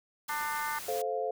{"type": "noise", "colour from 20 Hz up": "white", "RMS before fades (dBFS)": -42, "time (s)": [0.28, 1.02], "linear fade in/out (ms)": 5}
{"type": "harmonic tone", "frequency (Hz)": 298.3, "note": "D4", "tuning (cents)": 27, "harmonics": [3, 4, 5, 6, 7], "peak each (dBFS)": [-35, -37, -39, -41, -42], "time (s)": [0.29, 0.79], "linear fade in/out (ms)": 5}
{"type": "chord", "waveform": "sine", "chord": "F major", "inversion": "first", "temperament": "just", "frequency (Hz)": [436.5, 523.8, 698.5], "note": ["A4", "C5", "F5"], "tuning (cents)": [-14, 2, 0], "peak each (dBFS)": -34, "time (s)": [0.88, 1.31], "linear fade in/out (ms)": 5}
{"effects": []}